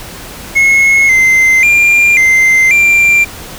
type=tone with pitch steps; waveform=triangle; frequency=2174 / 2075 / 2393 / 2081 / 2369 Hz; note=C#7 / C7 / D7 / C7 / D7; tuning=-34 / -15 / +32 / -10 / +14 cents; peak=-3 dBFS; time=0.55-3.25 s; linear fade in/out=20 ms; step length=540 ms; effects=pink hiss -28 dBFS RMS until 3.58 s